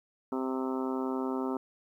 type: harmonic tone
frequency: 130.81 Hz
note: C3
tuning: in tune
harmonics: 2 / 3 / 4 / 5 / 6 / 7 / 8 / 9 / 10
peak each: -32 / -35 / -42 / -44 / -45 / -41 / -46 / -47 / -44 dBFS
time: 0.32-1.57 s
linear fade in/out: 2 ms
effects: 11-bit